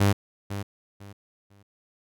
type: tone with echo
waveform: sawtooth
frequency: 100.1 Hz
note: G2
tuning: 37 cents sharp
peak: -14 dBFS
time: 0-0.13 s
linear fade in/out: 10 ms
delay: 500 ms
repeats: 3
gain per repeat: -12 dB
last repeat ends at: 1.63 s
effects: none